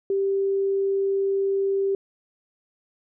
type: tone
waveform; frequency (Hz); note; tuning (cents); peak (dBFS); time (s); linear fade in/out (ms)
sine; 392; G4; 0; -20; 0.1-1.95; 2
effects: none